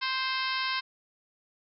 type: harmonic tone with a mistuned harmonic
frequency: 523.3 Hz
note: C5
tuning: in tune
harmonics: 2 / 3 / 4 / 5 / 6 / 7 / 8 / 9 / 10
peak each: -33 / -35 / -36 / -37 / -38 / -38 / -39 / -40 / -40 dBFS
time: 0.01-0.81 s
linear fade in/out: 20 ms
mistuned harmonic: 7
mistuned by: +39 cents
effects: none